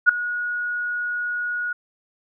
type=tone with ADSR envelope; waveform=sine; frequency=1452 Hz; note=F#6; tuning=33 cents flat; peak=-6 dBFS; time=0.06-1.73 s; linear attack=32 ms; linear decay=3 ms; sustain=-17 dB; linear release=6 ms; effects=none